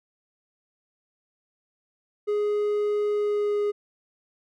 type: tone with pitch glide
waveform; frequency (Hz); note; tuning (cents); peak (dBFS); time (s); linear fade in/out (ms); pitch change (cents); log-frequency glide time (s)
triangle; 416.2 to 413.1; G#4 to G#4; +4 to -9; -20; 2.27-3.72; 20; -13; 3.12-3.61
effects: none